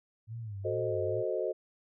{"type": "tone with vibrato", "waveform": "sine", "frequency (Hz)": 106.8, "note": "G#2", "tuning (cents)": 49, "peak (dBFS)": -37, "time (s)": [0.27, 1.24], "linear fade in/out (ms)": 50, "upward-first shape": "sine", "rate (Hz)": 2.3, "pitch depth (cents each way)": 150}
{"type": "chord", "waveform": "sine", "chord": "F# diminished seventh", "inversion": "none", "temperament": "equal", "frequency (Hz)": [370, 440, 523.3, 622.3], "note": ["F#4", "A4", "C5", "Eb5"], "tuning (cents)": [0, 0, 0, 0], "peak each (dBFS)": -35, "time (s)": [0.64, 1.53], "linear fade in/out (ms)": 20}
{"effects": []}